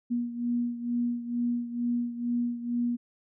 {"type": "beating tone pair", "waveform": "sine", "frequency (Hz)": [239.2, 241.4], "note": ["A#3", "B3"], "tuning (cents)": [45, -39], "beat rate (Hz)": 2.2, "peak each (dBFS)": [-28, -33], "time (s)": [0.1, 2.97], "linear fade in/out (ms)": 20, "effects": []}